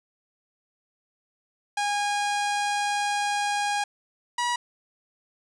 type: tone pair in turn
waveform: sawtooth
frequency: 819 / 966.4 Hz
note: G#5 / B5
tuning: -24 / -38 cents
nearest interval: minor third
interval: 286 cents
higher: second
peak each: -20 dBFS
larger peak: neither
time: 1.77-3.84 / 4.38-4.56 s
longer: first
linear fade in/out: 5 ms
effects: resampled to 22050 Hz + 8-bit